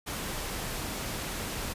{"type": "noise", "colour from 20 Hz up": "pink", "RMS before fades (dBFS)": -35, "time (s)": [0.06, 1.74], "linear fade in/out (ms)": 20, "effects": ["resampled to 32000 Hz"]}